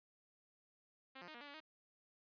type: tone with pitch steps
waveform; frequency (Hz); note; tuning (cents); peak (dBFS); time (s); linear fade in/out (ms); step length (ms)
5% pulse; 265.7 / 175.9 / 310 / 238.5 / 289.9 / 284.5 / 312.7; C4 / F3 / D#4 / A#3 / D4 / C#4 / D#4; +27 / +13 / -6 / +40 / -22 / +45 / +9; -40; 1.15-1.605; 10; 65
effects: resampled to 11025 Hz